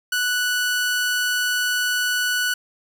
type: tone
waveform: sawtooth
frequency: 1480 Hz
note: F#6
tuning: in tune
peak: -16 dBFS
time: 0.12-2.54 s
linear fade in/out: 5 ms
effects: none